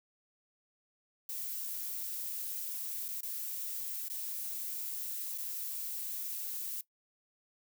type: noise with dropouts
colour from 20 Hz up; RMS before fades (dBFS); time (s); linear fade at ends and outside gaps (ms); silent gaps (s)
violet; -39; 1.29-6.81; 2; 3.082-3.086 / 3.208-3.231 / 4.083-4.099 / 5.378-5.382
effects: noise-tail reverb RT60 0.1 s tail -18 dB re dry